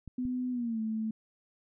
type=clicks; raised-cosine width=5 ms; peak=-31 dBFS; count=2; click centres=0.077 / 0.253 s
type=tone with pitch glide; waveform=sine; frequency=251.2 to 219.9 Hz; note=B3 to A3; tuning=+30 to -1 cents; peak=-30 dBFS; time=0.18-1.11 s; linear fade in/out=5 ms; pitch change=-231 cents; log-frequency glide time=0.51-0.8 s
effects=none